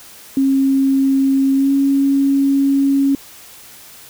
sine tone with pitch glide, 270.5 to 275.9 Hz, C#4 to C#4, -42 to -8 cents, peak -11 dBFS, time 0.37-3.15 s, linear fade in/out 2 ms, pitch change +34 cents, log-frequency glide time 1.55-1.71 s, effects white hiss -40 dBFS RMS until 4.09 s

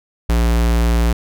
square tone, 58 Hz, A#1, 8 cents flat, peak -13 dBFS, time 0.29-1.13 s, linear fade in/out 5 ms, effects none

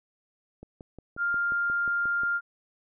click train, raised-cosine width 2 ms, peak -30 dBFS, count 10, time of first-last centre 0.63-2.234 s, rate 5.61 Hz
sine tone, 1400 Hz, F6, 4 cents sharp, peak -24 dBFS, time 1.17-2.41 s, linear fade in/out 50 ms
effects none

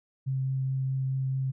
sine tone with vibrato, 132.8 Hz, C3, 26 cents sharp, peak -26 dBFS, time 0.26-1.52 s, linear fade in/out 20 ms, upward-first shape triangle, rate 4.7 Hz, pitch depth 9 cents each way, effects none

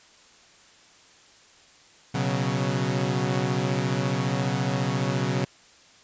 sawtooth chord, B suspended second, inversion none, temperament equal with one note detuned, 123.47 / 138.03 / 185 Hz, B2 / C#3 / F#3, 0 / -7 / 0 cents, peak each -24 / -23 / -25 dBFS, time 2.14-5.45 s, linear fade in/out 10 ms, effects white hiss -54 dBFS RMS until 6.03 s + resampled to 16000 Hz

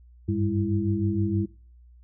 sine tone cluster, 96.2 / 102.6 / 199.8 / 330.8 Hz, G2 / G#2 / G3 / E4, -32 / -21 / +33 / +6 cents, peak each -28 dBFS, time 0.28-1.46 s, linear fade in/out 10 ms, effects noise-tail reverb RT60 0.4 s tail -23 dB re dry + added 60 Hz sine -49 dBFS peak until 2.03 s

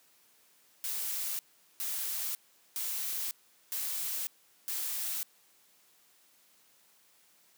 blue noise bursts, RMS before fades -35 dBFS, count 5, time 0.84-5.23 s, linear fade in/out 0 ms, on 550 ms, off 410 ms, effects white hiss -65 dBFS RMS until 7.57 s + high-pass 150 Hz 12 dB/octave

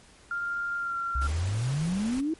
sine tone with pitch glide, 1396.9 to 1374.5 Hz, F6 to F6, 0 to -28 cents, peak -28 dBFS, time 0.31-1.27 s, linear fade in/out 2 ms, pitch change -28 cents, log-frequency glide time 0.78-0.95 s
sine exponential sweep, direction up, 60.4 to 331.8 Hz, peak -25 dBFS, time 1.15-2.34 s, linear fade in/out 5 ms
pink noise, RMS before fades -40 dBFS, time 1.21-2.21 s, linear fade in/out 10 ms
effects pink hiss -55 dBFS RMS until 2.39 s + MP3 48 kbps

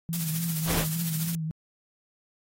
sine tone with vibrato, 163.3 Hz, E3, 16 cents flat, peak -28 dBFS, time 0.09-1.51 s, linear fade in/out 0 ms, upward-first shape triangle, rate 3.5 Hz, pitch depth 76 cents each way
blue noise with tremolo, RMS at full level -31 dBFS, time 0.13-1.35 s, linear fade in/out 0 ms, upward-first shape sine, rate 14 Hz, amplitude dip 50%
pink noise, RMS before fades -29 dBFS, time 0.65-0.86 s, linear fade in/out 50 ms
effects AAC 48 kbps

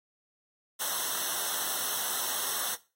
white noise with comb filter, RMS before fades -32 dBFS, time 0.79-2.76 s, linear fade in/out 20 ms, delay 0.42 ms, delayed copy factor -1, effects noise-tail reverb RT60 0.3 s tail -17 dB re dry + AAC 48 kbps

